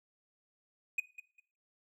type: tone with echo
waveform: triangle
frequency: 2491 Hz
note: D#7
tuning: 1 cent sharp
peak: -26 dBFS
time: 0.98-1 s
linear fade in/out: 5 ms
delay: 200 ms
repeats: 2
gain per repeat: -14 dB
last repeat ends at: 1.4 s
effects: noise-tail reverb RT60 0.5 s tail -20 dB re dry